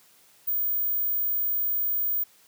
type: tone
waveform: sine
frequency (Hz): 15060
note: A#9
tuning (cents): +16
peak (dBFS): -23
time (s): 0.47-2.24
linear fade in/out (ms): 10
effects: white hiss -58 dBFS RMS until 2.47 s + high-pass 100 Hz 12 dB/octave